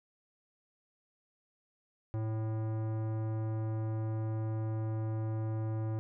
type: tone with tanh clipping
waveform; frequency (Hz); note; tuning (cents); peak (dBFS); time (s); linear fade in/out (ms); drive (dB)
sine; 110.1; A2; +2; -34; 2.14-5.99; 0; 17
effects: none